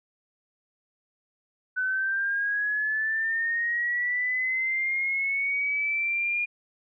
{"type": "linear sweep", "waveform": "sine", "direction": "up", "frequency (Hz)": [1500, 2428], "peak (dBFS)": -24, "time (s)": [1.76, 6.46], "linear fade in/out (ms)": 20, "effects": []}